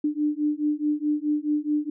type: beating tone pair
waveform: sine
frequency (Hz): 296.3 / 301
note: D4 / D4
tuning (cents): +15 / +43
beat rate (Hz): 4.7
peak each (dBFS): -25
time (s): 0.04-1.9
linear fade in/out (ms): 5
effects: none